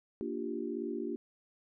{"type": "chord", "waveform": "sine", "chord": "G minor seventh", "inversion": "first", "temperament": "equal", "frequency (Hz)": [233.1, 293.7, 349.2, 392], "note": ["Bb3", "D4", "F4", "G4"], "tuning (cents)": [0, 0, 0, 0], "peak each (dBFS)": [-40, -40, -39, -40], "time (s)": [0.21, 1.16], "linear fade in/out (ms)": 0, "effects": []}